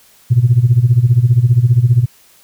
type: tone with tremolo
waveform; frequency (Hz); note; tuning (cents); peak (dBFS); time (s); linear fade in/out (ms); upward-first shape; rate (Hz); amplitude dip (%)
sine; 120.9; B2; -36; -3; 0.3-2.06; 20; sine; 15; 85
effects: tanh soft clip ceiling 0 dBFS + white hiss -48 dBFS RMS until 2.43 s